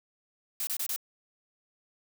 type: noise bursts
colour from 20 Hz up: blue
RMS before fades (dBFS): -32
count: 4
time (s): 0.6-0.962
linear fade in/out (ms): 2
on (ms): 71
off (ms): 26
effects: none